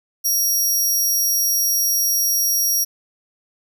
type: tone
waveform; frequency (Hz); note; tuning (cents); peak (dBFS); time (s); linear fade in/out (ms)
20% pulse; 5660; F8; +22; -11; 0.24-2.85; 20
effects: none